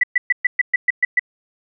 sine tone bursts, 1975.5 Hz, B6, in tune, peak -11 dBFS, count 9, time 0.01-1.195 s, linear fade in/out 5 ms, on 25 ms, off 120 ms, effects none

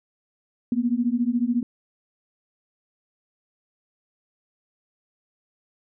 sine beating tone pair, 233.5 / 247.5 Hz, A#3 / B3, +3 / +4 cents, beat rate 14 Hz, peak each -23 / -23 dBFS, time 0.72-1.63 s, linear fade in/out 2 ms, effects none

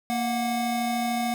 square tone pair together, 233.1 / 732.8 Hz, A#3 / F#5, 0 / -17 cents, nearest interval octave + minor sixth, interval 1983 cents, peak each -28 dBFS, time 0.1-1.34 s, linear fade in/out 0 ms, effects none

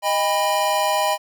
square chord, Eb augmented, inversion none, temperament equal with one note detuned, 622.3 / 803.2 / 987.8 Hz, Eb5 / G5 / B5, 0 / +42 / 0 cents, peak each -23 dBFS, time 0.02-1.18 s, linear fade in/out 50 ms, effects none

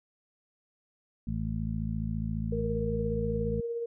harmonic tone, 54.6 Hz, A1, 13 cents flat, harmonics 1 / 2 / 3 / 4, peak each -35 / -35 / -35 / -35 dBFS, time 1.27-3.61 s, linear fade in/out 5 ms
sine tone with tremolo, 467.4 Hz, A#4, 5 cents sharp, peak -29 dBFS, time 2.52-3.86 s, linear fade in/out 5 ms, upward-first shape triangle, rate 17 Hz, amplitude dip 40%
effects none

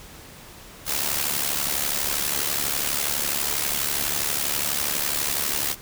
white noise with amplitude modulation, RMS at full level -22 dBFS, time 0.85-5.76 s, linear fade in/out 50 ms, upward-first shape sine, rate 72.2 Hz, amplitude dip 70%, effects pink hiss -44 dBFS RMS until 5.81 s

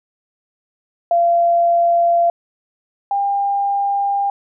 sine tone pair in turn, 686 / 800.5 Hz, F5 / G5, -31 / +36 cents, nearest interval minor third, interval 267 cents, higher second, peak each -11 / -15 dBFS, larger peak first, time 1.11-2.3 / 3.11-4.3 s, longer neither, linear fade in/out 2 ms, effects none

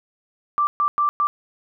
sine tone bursts at uneven times, 1174.7 Hz, D6, in tune, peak -16 dBFS, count 4, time 0.58-0.67 / 0.8-0.88 / 0.98-1.09 / 1.2-1.27 s, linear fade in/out 0 ms, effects none

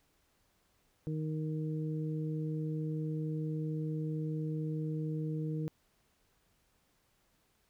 harmonic tone, 155.56 Hz, D#3, in tune, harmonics 1 / 2 / 3, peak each -34 / -40 / -44 dBFS, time 1.07-5.68 s, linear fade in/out 0 ms, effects pink hiss -73 dBFS RMS until 7.69 s

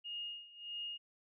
sine tone with tremolo, 2851 Hz, F7, 35 cents sharp, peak -39 dBFS, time 0.04-0.98 s, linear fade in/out 20 ms, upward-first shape sine, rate 1.6 Hz, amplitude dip 85%, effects none

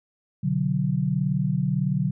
sine chord, B minor, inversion none, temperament equal with one note detuned, 125.34 / 146.83 / 185 Hz, B2 / D3 / F#3, +26 / 0 / 0 cents, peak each -28 / -24 / -25 dBFS, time 0.43-2.11 s, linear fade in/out 10 ms, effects none

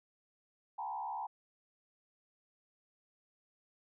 sine tone with frequency modulation, 875 Hz, A5, 10 cents flat, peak -37 dBFS, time 0.78-1.27 s, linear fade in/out 10 ms, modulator 71.4 Hz, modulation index 1.4, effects none

